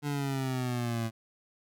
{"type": "exponential sweep", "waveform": "25% pulse", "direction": "down", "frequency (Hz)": [147, 112], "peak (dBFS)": -26, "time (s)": [0.02, 1.11], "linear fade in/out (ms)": 50, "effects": []}